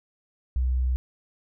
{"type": "tone", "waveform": "sine", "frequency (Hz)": 63.3, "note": "B1", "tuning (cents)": 43, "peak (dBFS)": -21, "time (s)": [0.56, 0.96], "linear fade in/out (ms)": 0, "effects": []}